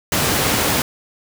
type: high-pass noise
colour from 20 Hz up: pink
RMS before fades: -18 dBFS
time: 0.12-0.82 s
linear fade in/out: 2 ms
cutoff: 100 Hz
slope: 12 dB/octave
effects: none